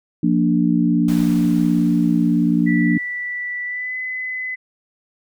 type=chord; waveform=sine; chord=Bb major; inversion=second; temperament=equal; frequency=174.61 / 233.1 / 293.7 Hz; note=F3 / Bb3 / D4; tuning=0 / 0 / 0 cents; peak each=-18 dBFS; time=0.23-2.98 s; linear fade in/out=5 ms
type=noise with exponential decay; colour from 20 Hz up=pink; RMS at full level=-33 dBFS; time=1.08-4.07 s; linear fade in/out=5 ms; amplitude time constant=650 ms
type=tone with pitch glide; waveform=sine; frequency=1966 to 2019 Hz; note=B6 to B6; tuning=-8 to +38 cents; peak=-23 dBFS; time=2.66-4.56 s; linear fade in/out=20 ms; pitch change=+46 cents; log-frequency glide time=3.65-3.96 s
effects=none